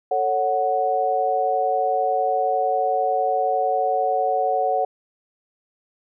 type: chord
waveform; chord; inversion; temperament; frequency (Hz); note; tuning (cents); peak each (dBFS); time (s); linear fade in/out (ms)
sine; F# minor; first; just; 444 / 555 / 740; A4 / C#5 / F#5; +16 / +2 / 0; -26 / -24 / -20; 0.11-4.85; 5
effects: none